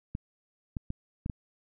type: clicks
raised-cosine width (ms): 5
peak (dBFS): -21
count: 5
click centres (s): 0.151 / 0.768 / 0.904 / 1.261 / 1.298
effects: none